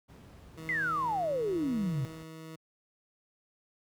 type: noise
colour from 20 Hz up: brown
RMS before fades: -47 dBFS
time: 0.08-2.24 s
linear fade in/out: 20 ms
type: tone with tremolo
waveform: 20% pulse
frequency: 160.2 Hz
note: E3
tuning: 49 cents flat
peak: -36 dBFS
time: 0.57-2.56 s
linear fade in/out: 10 ms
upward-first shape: sine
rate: 1 Hz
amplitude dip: 30%
type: exponential sweep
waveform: sine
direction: down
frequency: 2093 to 125.4 Hz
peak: -28 dBFS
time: 0.69-2.05 s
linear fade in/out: 0 ms
effects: high-pass 80 Hz 12 dB/octave